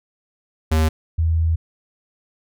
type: tone pair in turn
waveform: square / sine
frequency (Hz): 79 / 81.55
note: D#2 / E2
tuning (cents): +27 / -18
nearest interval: minor second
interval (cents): 55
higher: second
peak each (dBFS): -15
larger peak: neither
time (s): 0.71-0.89 / 1.18-1.56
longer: second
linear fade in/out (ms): 10
effects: none